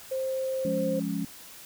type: tone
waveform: sine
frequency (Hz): 526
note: C5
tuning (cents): +9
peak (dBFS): -27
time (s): 0.11-1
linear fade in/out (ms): 10
type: chord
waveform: sine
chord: Db major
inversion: first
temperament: equal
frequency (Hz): 174.61 / 207.7 / 277.2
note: F3 / Ab3 / Db4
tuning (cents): 0 / 0 / 0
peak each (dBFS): -32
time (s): 0.65-1.25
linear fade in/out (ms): 2
effects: white hiss -47 dBFS RMS until 1.65 s